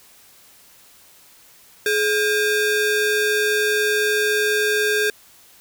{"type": "ring-modulated tone", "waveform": "45% pulse", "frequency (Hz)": 1014, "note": "B5", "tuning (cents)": 45, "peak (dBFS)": -14, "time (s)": [1.86, 5.1], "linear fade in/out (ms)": 2, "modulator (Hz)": 591, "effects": ["white hiss -50 dBFS RMS until 5.6 s"]}